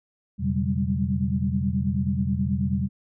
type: tone cluster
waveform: sine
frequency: 84.6 / 126.7 / 142 / 191.7 / 201 Hz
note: E2 / B2 / C#3 / G3 / G3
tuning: +45 / +45 / +42 / -38 / +44 cents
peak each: -28 / -29 / -32 / -26 / -28 dBFS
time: 0.38-2.89 s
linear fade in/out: 50 ms
effects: none